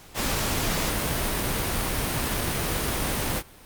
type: noise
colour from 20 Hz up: pink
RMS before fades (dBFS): -26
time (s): 0.14-3.43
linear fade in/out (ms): 50
effects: pink hiss -49 dBFS RMS until 3.65 s + Opus 48 kbps